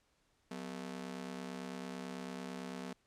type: ring-modulated tone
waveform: sawtooth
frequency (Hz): 217.5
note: A3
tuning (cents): -20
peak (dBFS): -35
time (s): 0.51-2.93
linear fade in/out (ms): 0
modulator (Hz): 34.5
effects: pink hiss -75 dBFS RMS until 3.06 s + low-pass 9000 Hz 12 dB/octave